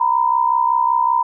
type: tone pair together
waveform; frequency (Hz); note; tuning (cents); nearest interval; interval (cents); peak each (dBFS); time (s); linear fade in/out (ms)
sine; 934.7 / 1000; A#5 / B5; +4 / +21; minor second; 117; -16; 0-1.23; 10
effects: none